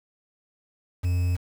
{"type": "tone with quantisation", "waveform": "triangle", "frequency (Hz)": 89, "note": "F2", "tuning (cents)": 33, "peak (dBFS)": -19, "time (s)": [1.03, 1.37], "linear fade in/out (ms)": 20, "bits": 7, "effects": []}